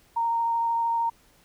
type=tone with vibrato; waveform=sine; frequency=926 Hz; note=A#5; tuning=12 cents flat; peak=-22 dBFS; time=0.16-1.1 s; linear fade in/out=10 ms; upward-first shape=triangle; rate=13 Hz; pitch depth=11 cents each way; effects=pink hiss -60 dBFS RMS until 1.44 s